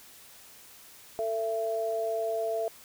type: tone pair together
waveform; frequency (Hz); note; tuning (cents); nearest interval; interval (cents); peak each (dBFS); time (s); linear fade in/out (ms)
sine; 446.3 / 668.8; A4 / E5; +25 / +25; perfect fifth; 700; -32 / -29; 1.19-2.68; 0
effects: white hiss -52 dBFS RMS until 2.84 s